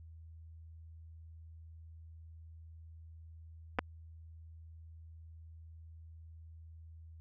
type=clicks; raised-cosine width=0.5 ms; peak=-16 dBFS; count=2; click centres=3.787 / 3.791 s; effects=added 81 Hz sine -50 dBFS peak until 7.2 s